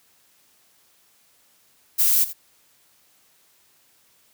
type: noise with echo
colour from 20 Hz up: violet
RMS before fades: -18 dBFS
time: 1.98-2.25 s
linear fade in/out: 20 ms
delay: 85 ms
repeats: 1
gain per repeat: -15 dB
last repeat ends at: 2.335 s
effects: white hiss -60 dBFS RMS until 4.33 s + high-pass 60 Hz 12 dB/octave